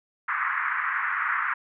pink band-pass noise, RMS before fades -27 dBFS, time 0.28-1.54 s, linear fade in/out 5 ms, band 1100 to 2000 Hz, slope 48 dB/octave, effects none

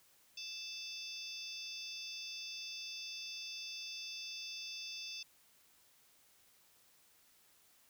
harmonic tone with a mistuned harmonic, 880 Hz, A5, in tune, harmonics 3 / 4 / 5 / 6 / 7, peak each -49 / -49 / -50 / -49 / -53 dBFS, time 0.37-5.23 s, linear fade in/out 5 ms, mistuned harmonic 5, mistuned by +120 cents, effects white hiss -68 dBFS RMS until 7.89 s

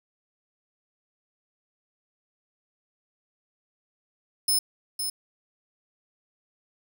15% pulse tone with echo, 5210 Hz, E8, 21 cents flat, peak -15 dBFS, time 4.48-4.59 s, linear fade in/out 5 ms, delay 510 ms, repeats 1, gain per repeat -7 dB, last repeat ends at 5.1 s, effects none

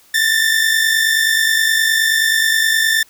sawtooth tone pair together, 1760 / 1809.5 Hz, A6 / A6, 0 / +48 cents, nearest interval unison, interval 48 cents, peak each -12 dBFS, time 0.14-3.03 s, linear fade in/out 5 ms, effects white hiss -50 dBFS RMS until 3.09 s

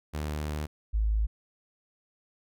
sawtooth / sine tone pair in turn, 75.4 / 53.47 Hz, D2 / A1, +46 / -49 cents, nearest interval tritone, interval 595 cents, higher first, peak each -27 / -23 dBFS, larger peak second, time 0.13-0.67 / 0.93-1.27 s, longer first, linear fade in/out 20 ms, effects none

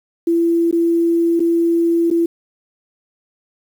sine tone with dropouts, 336.7 Hz, E4, 37 cents sharp, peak -12 dBFS, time 0.27-2.26 s, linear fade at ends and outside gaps 5 ms, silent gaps 0.712-0.726 / 1.396-1.402 / 2.103-2.111 s, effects 7-bit

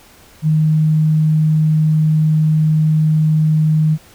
sine tone, 155.56 Hz, D#3, in tune, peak -10 dBFS, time 0.42-3.98 s, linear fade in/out 50 ms, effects pink hiss -45 dBFS RMS until 4.14 s

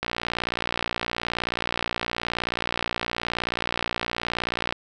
click train, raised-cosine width 0.3 ms, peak -9 dBFS, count 278, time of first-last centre 0.03-4.725 s, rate 59 Hz, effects none

